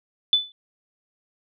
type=tone with exponential decay; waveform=sine; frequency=3493 Hz; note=A7; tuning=13 cents flat; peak=-11 dBFS; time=0.33-0.52 s; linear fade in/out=1 ms; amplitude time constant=41 ms; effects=none